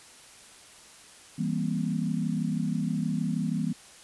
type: chord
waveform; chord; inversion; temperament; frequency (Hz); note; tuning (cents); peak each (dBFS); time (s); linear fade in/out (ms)
sine; C dominant seventh; first; just; 163.52 / 196.22 / 235.5 / 261.6; E3 / G3 / Bb3 / C4; -14 / +2 / +18 / 0; -30 / -31 / -31 / -36; 1.38-3.73; 10
effects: white hiss -51 dBFS RMS until 4.03 s + resampled to 24000 Hz